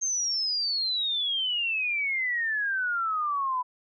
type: exponential sweep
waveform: sine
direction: down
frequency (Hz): 6430 to 987.8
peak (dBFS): -25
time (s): 0.01-3.63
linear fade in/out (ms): 20
effects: none